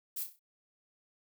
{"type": "noise with echo", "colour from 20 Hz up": "violet", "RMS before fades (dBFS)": -37, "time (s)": [0.16, 0.24], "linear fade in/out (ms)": 10, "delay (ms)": 31, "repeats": 5, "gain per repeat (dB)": -7, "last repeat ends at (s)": 0.395, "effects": []}